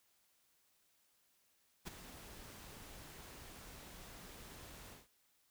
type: noise with ADSR envelope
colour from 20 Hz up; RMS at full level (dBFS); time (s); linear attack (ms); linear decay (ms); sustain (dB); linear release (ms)
pink; -44; 1.85-5.08; 26; 13; -10; 180
effects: white hiss -75 dBFS RMS until 5.5 s